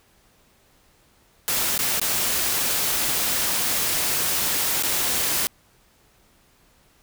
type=noise with dropouts; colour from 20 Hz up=white; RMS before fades=-23 dBFS; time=1.48-5.47 s; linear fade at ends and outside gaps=0 ms; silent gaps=1.778-1.79 / 1.997-2.015 / 4.825-4.834 s; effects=pink hiss -59 dBFS RMS until 7.02 s